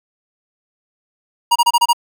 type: tone bursts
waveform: square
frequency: 949 Hz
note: A#5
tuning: 31 cents sharp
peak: -10 dBFS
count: 6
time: 1.51-1.932 s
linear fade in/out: 10 ms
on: 47 ms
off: 28 ms
effects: none